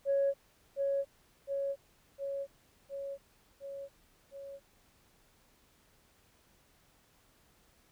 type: tone with echo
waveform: sine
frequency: 554.4 Hz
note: C#5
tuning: in tune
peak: -25 dBFS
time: 0.05-0.34 s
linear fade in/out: 50 ms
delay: 710 ms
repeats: 6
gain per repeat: -3 dB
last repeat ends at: 4.6 s
effects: tanh soft clip ceiling -22 dBFS + pink hiss -67 dBFS RMS until 7.91 s